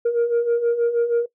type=beating tone pair; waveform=sine; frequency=466.2 / 472.5 Hz; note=A#4 / A#4; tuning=0 / +23 cents; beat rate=6.3 Hz; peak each=-21 / -16 dBFS; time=0.05-1.26 s; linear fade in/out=10 ms; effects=noise-tail reverb RT60 0.1 s tail -19 dB re dry + tanh soft clip ceiling -14 dBFS